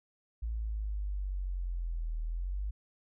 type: exponential two-way sweep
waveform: sine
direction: down then up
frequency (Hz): 56.7 to 39.5 to 52.3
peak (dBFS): -32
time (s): 0.42-2.71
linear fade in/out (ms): 10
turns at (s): 2.22
effects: none